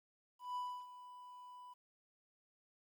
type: tone with ADSR envelope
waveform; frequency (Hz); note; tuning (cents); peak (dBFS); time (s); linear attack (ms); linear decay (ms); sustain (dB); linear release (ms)
triangle; 991; B5; +6; -36; 0.39-1.74; 170; 300; -14; 14
effects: 12-bit